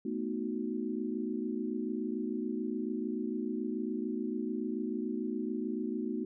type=chord; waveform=sine; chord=B dominant seventh; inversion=third; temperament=equal; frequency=220 / 246.9 / 311.1 / 370 Hz; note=A3 / B3 / D#4 / F#4; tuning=0 / 0 / 0 / 0 cents; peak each=-37 / -37 / -38 / -39 dBFS; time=0.05-6.25 s; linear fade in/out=5 ms; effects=none